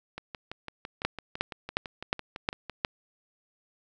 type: two click trains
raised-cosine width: 0.3 ms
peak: -9 / -21 dBFS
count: 6 / 16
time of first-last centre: 1.05-2.849 / 0.18-2.697 s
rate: 2.78 / 5.96 Hz
effects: none